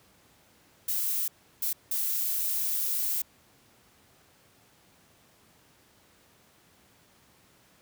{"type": "noise bursts at uneven times", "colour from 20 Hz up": "violet", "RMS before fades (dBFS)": -29, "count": 3, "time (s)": [[0.88, 1.28], [1.62, 1.73], [1.91, 3.22]], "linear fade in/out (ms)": 5, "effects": ["pink hiss -61 dBFS RMS until 7.81 s", "high-pass 80 Hz 12 dB/octave"]}